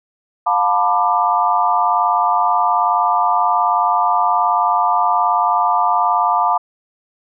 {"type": "chord", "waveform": "sine", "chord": "B half-diminished seventh", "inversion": "second", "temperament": "just", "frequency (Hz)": [711.2, 889, 987.8, 1185.3], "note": ["F5", "A5", "B5", "D6"], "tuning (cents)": [31, 18, 0, 16], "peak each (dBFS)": -18, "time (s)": [0.46, 6.58], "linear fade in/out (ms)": 10, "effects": []}